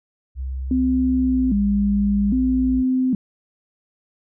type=tone with pitch glide; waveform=sine; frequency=65.41 to 57.94 Hz; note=C2 to A#1; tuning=0 to -10 cents; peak=-24 dBFS; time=0.35-2.84 s; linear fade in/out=50 ms; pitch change=-210 cents; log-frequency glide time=1.14-1.51 s
type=tone with vibrato; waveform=sine; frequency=228 Hz; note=A#3; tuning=38 cents flat; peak=-16 dBFS; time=0.71-3.15 s; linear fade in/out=2 ms; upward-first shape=square; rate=0.62 Hz; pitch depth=210 cents each way
effects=none